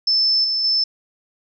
sine tone with level steps, 5274 Hz, E8, in tune, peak -14 / -18 / -15 dBFS, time 0.07-0.84 s, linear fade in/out 5 ms, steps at 0.44 / 0.64 s, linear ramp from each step 5 ms, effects none

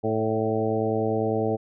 harmonic tone with a mistuned harmonic, 110 Hz, A2, in tune, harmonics 1 / 2 / 3 / 4 / 5 / 6 / 7, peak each -30 / -30 / -30 / -26 / -31 / -32 / -32 dBFS, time 0.03-1.57 s, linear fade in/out 20 ms, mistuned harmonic 5, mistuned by +24 cents, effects none

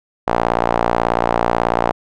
sawtooth tone with band-pass filter, 58.27 Hz, A#1, in tune, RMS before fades -17 dBFS, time 0.27-1.92 s, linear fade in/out 10 ms, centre 810 Hz, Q 1.8, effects none

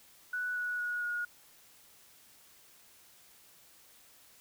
sine tone with pitch steps, 1480 / 1467.2 / 1454.6 / 1442 Hz, F#6 / F#6 / F#6 / F#6, 0 / -15 / -30 / -45 cents, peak -32 dBFS, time 0.33-1.25 s, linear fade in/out 5 ms, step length 230 ms, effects white hiss -60 dBFS RMS until 4.4 s

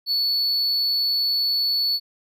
triangle tone, 4435 Hz, C#8, in tune, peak -18 dBFS, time 0.06-2 s, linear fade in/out 50 ms, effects none

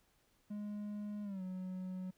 triangle tone with pitch glide, 207.7 to 185.04 Hz, G#3 to F#3, 0 to 0 cents, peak -38 dBFS, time 0.5-2.11 s, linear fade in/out 10 ms, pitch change -200 cents, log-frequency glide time 1.23-1.42 s, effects pink hiss -74 dBFS RMS until 2.17 s

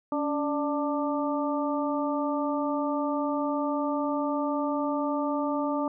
harmonic tone with a mistuned harmonic, 295.8 Hz, D4, 13 cents sharp, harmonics 1 / 2 / 3 / 4, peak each -28 / -31 / -33 / -34 dBFS, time 0.12-5.88 s, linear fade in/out 2 ms, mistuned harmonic 1, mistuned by -67 cents, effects none

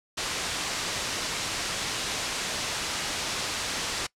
white low-pass noise, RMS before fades -31 dBFS, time 0.17-4.07 s, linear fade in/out 10 ms, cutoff 6400 Hz, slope 12 dB/octave, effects noise-tail reverb RT60 0.1 s tail -22 dB re dry + low-pass 10000 Hz 12 dB/octave

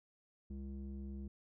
square tone with low-pass filter, 67.7 Hz, C#2, 40 cents flat, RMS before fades -45 dBFS, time 0.5-1.28 s, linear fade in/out 5 ms, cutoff 260 Hz, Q 4.4, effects none

